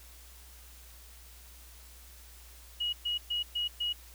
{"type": "tone bursts", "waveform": "sine", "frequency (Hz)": 2900, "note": "F#7", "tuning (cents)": -35, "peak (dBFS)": -29, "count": 5, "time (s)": [2.8, 3.93], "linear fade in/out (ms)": 10, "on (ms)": 130, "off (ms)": 120, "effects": ["added 60 Hz sine -52 dBFS peak until 4.14 s", "white hiss -55 dBFS RMS until 4.14 s"]}